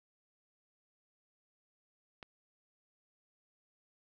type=click; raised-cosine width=0.3 ms; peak=-30 dBFS; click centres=2.228 s; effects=none